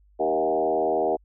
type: tone with frequency modulation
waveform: sine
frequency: 554.4 Hz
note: C#5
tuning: in tune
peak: -20 dBFS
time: 0.19-1.17 s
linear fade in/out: 20 ms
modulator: 79.7 Hz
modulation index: 2.7
effects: added 50 Hz sine -55 dBFS peak until 1.24 s